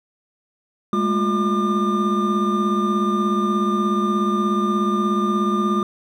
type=tone cluster; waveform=triangle; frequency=205.1 / 221.8 / 355.1 / 1202 Hz; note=G#3 / A3 / F4 / D6; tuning=-21 / +14 / +29 / +40 cents; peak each=-19 / -24 / -22 / -20 dBFS; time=0.93-5.83 s; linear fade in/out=2 ms; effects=none